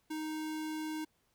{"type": "tone", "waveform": "square", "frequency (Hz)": 311.3, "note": "D#4", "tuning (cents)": 1, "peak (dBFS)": -37, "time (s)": [0.1, 1.05], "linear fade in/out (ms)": 10, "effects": ["pink hiss -75 dBFS RMS until 1.34 s"]}